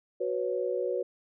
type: chord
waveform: sine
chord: F# suspended fourth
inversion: none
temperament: equal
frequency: 370 / 493.9 / 554.4 Hz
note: F#4 / B4 / C#5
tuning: 0 / 0 / 0 cents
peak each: -32 / -31 / -33 dBFS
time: 0.2-1.03 s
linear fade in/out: 10 ms
effects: none